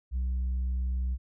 sine tone, 63 Hz, B1, 35 cents sharp, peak -24 dBFS, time 0.11-1.18 s, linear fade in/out 50 ms, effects tanh soft clip ceiling -26 dBFS

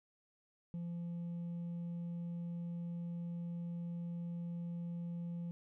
triangle tone with hard clipping, 171.5 Hz, F3, 31 cents flat, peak -38 dBFS, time 0.74-5.51 s, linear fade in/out 0 ms, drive 1 dB, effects none

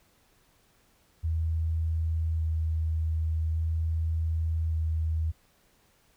sine tone with vibrato, 80.4 Hz, E2, 43 cents flat, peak -25 dBFS, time 1.23-5.32 s, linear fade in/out 20 ms, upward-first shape square, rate 0.43 Hz, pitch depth 10 cents each way, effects pink hiss -65 dBFS RMS until 6.16 s

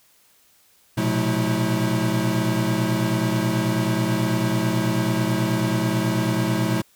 square tone cluster, 117.1 / 126.3 / 179.3 / 216.7 / 321.6 Hz, A#2 / B2 / F3 / A3 / E4, +8 / +39 / +46 / -26 / -43 cents, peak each -27 dBFS, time 0.97-6.82 s, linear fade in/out 10 ms, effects white hiss -58 dBFS RMS until 6.95 s

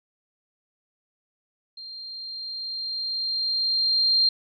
sine tone with level ramp, 4186 Hz, C8, in tune, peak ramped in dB -37 to -16 dBFS, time 1.77-4.29 s, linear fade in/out 5 ms, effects none

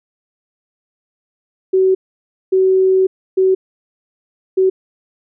sine tone bursts at uneven times, 377.7 Hz, F#4, 36 cents sharp, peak -9 dBFS, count 4, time 1.73-1.95 / 2.52-3.07 / 3.37-3.55 / 4.57-4.7 s, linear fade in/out 10 ms, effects none

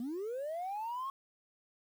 sine linear sweep, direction up, 226.2 to 1100 Hz, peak -34 dBFS, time 0-1.1 s, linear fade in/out 2 ms, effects tanh soft clip ceiling -34 dBFS + 10-bit

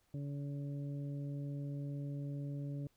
harmonic tone, 142.2 Hz, C#3, 45 cents sharp, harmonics 1 / 2 / 3 / 4, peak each -39 / -46 / -57 / -55 dBFS, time 0.14-2.87 s, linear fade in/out 2 ms, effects pink hiss -75 dBFS RMS until 2.96 s

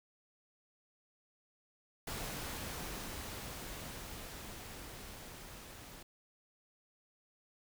pink noise with level ramp, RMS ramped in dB -41 to -52 dBFS, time 2.07-6.03 s, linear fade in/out 5 ms, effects none

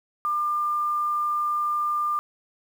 sine tone with quantisation, 1198 Hz, D6, 34 cents sharp, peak -22 dBFS, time 0.25-2.19 s, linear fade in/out 0 ms, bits 8, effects none

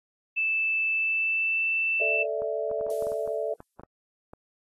sine tone with pitch glide, 2637 to 2660 Hz, E7 to E7, 0 to +15 cents, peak -23 dBFS, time 0.36-2.24 s, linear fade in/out 20 ms, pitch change +15 cents, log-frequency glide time 0.93-1.67 s
sine chord, A suspended fourth, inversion none, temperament just, 440 / 586.7 / 660 Hz, A4 / D5 / E5, 0 / -2 / +2 cents, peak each -31 dBFS, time 2.01-3.54 s, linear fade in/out 5 ms
clicks, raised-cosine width 1 ms, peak -29 dBFS, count 12, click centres 2.42 / 2.714 / 2.811 / 2.866 / 3.024 / 3.069 / 3.119 / 3.276 / 3.604 / 3.796 / 3.835 / 4.335 s
violet noise with exponential decay, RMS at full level -40 dBFS, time 2.9-3.82 s, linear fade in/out 1 ms, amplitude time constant 200 ms
effects AAC 32 kbps

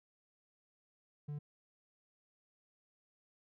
triangle tone, 147 Hz, D3, 2 cents sharp, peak -37 dBFS, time 1.28-1.39 s, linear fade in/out 10 ms, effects none

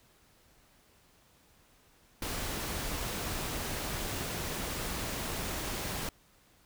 pink noise, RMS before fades -36 dBFS, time 2.22-6.09 s, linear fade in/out 2 ms, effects pink hiss -64 dBFS RMS until 6.65 s

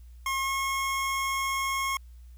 25% pulse tone with pitch glide, 1077 to 1085.1 Hz, C6 to C#6, +50 to -37 cents, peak -23 dBFS, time 0.26-1.97 s, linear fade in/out 2 ms, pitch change +13 cents, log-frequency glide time 0.42-0.49 s, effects added 60 Hz sine -45 dBFS peak until 2.37 s + white hiss -68 dBFS RMS until 2.37 s

